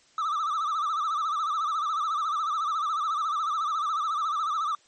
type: tone with vibrato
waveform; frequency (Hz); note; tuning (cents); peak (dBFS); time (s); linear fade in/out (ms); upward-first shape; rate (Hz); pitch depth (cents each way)
triangle; 1239; D#6; -8; -23; 0.18-4.75; 2; sine; 14; 120
effects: white hiss -60 dBFS RMS until 4.87 s + MP3 32 kbps